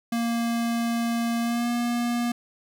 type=tone with pitch glide; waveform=square; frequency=233.1 to 238.7 Hz; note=A#3 to A#3; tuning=0 to +41 cents; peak=-24 dBFS; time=0.12-2.32 s; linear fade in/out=5 ms; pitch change=+41 cents; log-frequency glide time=1.41-1.69 s; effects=none